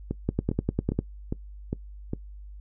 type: two click trains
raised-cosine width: 3 ms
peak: -11 / -15 dBFS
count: 8 / 6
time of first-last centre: 0.29-0.99 / 0.11-2.134 s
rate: 10 / 2.47 Hz
effects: noise-tail reverb RT60 0.1 s tail -21 dB re dry + added 50 Hz sine -40 dBFS peak until 2.6 s